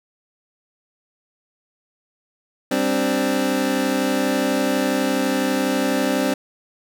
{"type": "chord", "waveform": "25% pulse", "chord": "G suspended fourth", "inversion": "none", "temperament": "equal", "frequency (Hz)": [196, 261.6, 293.7], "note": ["G3", "C4", "D4"], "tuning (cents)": [0, 0, 0], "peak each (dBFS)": [-22, -17, -20], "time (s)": [2.71, 6.34], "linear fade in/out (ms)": 5, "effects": []}